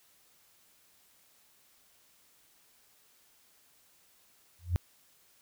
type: tone with exponential growth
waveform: sine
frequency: 87.31 Hz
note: F2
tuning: in tune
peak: -20 dBFS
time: 4.59-4.76 s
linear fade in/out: 0 ms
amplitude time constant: 35 ms
effects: tanh soft clip ceiling -18 dBFS + white hiss -65 dBFS RMS until 5.41 s